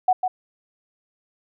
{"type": "tone with echo", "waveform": "sine", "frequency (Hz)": 741, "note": "F#5", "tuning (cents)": 2, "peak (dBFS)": -13, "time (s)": [0.08, 0.13], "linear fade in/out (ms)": 5, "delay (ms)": 150, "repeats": 1, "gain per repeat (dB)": -6, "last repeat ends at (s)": 0.28, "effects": []}